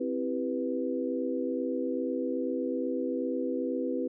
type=chord; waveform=sine; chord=C major seventh; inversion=none; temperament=equal; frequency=261.6 / 329.6 / 392 / 493.9 Hz; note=C4 / E4 / G4 / B4; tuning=0 / 0 / 0 / 0 cents; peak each=-32 / -35 / -37 / -33 dBFS; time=0-4.08 s; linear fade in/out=10 ms; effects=none